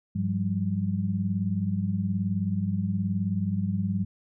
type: tone cluster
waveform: sine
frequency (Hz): 101 / 177.3 / 196.2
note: G#2 / F3 / G3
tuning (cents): -48 / +26 / +2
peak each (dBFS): -29 / -30 / -28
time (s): 0.15-4.05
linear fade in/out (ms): 10
effects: none